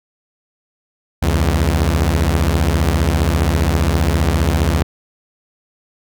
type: beating tone pair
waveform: sawtooth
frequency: 69.3 / 84.3 Hz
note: C#2 / E2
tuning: 0 / +39 cents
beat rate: 15 Hz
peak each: -12 dBFS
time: 1.22-4.83 s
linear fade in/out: 10 ms
effects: none